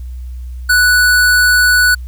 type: tone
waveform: square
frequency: 1480 Hz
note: F#6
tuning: in tune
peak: -8 dBFS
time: 0.69-1.95 s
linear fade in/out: 10 ms
effects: added 62 Hz sine -23 dBFS peak until 2.07 s + white hiss -53 dBFS RMS until 2.07 s